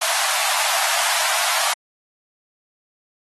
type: high-pass noise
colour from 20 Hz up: pink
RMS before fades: -21 dBFS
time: 0.01-1.74 s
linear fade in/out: 10 ms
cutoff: 630 Hz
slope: 96 dB/octave
effects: AAC 32 kbps